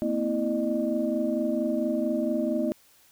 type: tone cluster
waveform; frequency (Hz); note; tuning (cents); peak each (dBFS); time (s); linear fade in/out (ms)
sine; 229.4 / 253.8 / 325.7 / 607; A#3 / B3 / E4 / D#5; -28 / +47 / -21 / -43; -29; 0.02-2.72; 0
effects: tanh soft clip ceiling -13 dBFS + white hiss -59 dBFS RMS until 3.11 s